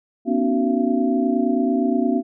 sine tone cluster, 242.4 / 271.1 / 301.5 / 373.1 / 679 Hz, B3 / C#4 / D4 / F#4 / F5, -32 / -38 / +46 / +14 / -49 cents, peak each -21 / -21 / -25 / -25 / -27 dBFS, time 0.25-2.23 s, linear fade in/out 50 ms, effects none

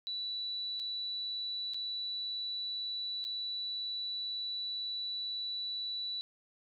sine tone with dropouts, 3951 Hz, B7, in tune, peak -35 dBFS, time 0.07-6.21 s, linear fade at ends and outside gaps 0 ms, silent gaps 0.795-0.799 / 1.736-1.744 / 3.242-3.25 s, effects none

